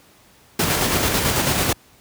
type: noise with tremolo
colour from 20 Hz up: pink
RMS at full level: -18 dBFS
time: 0.59-1.73 s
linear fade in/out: 5 ms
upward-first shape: square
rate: 9.1 Hz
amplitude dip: 30%
effects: pink hiss -52 dBFS RMS until 2 s + high-pass 60 Hz 12 dB/octave